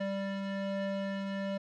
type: tone pair together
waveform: square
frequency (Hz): 196.4 / 588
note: G3 / D5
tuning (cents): +4 / +2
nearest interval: octave + perfect fifth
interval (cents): 1898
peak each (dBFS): -35 / -38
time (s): 0-1.58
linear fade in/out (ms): 10
effects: low-pass 3000 Hz 12 dB/octave